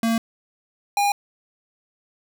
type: tone pair in turn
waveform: square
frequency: 227.9 / 812.1 Hz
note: A#3 / G#5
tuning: -39 / -39 cents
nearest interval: octave + minor seventh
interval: 2200 cents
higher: second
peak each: -19 / -18 dBFS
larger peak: second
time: 0.03-0.18 / 0.97-1.12 s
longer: neither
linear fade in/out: 2 ms
effects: none